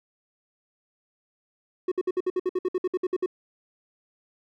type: tone bursts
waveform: triangle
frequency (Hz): 367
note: F#4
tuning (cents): -14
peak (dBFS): -20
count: 15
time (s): 1.88-3.261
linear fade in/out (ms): 5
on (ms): 37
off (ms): 59
effects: none